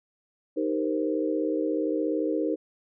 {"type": "chord", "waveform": "sine", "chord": "C minor seventh", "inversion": "first", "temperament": "equal", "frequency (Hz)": [311.1, 392, 466.2, 523.3], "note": ["Eb4", "G4", "Bb4", "C5"], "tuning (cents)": [0, 0, 0, 0], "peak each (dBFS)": [-27, -32, -30, -32], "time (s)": [0.56, 2.56], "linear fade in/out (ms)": 20, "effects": []}